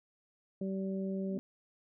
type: harmonic tone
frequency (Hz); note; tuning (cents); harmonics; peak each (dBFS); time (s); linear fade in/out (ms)
192.3; G3; -33; 1 / 2 / 3; -34 / -40 / -44; 0.61-1.38; 5
type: tone with exponential growth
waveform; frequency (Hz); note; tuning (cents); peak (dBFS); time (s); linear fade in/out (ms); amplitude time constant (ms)
sine; 250.9; B3; +28; -36; 1.22-1.39; 0; 36
effects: none